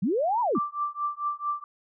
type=linear two-way sweep; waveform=sine; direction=up then down; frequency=155.56 to 1000 to 155.56 Hz; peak=-22 dBFS; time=0.02-0.59 s; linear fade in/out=10 ms; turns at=0.41 s
type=tone with tremolo; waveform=sine; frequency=1174.7 Hz; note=D6; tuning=in tune; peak=-23 dBFS; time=0.55-1.64 s; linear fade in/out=2 ms; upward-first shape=triangle; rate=4.5 Hz; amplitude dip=100%
effects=none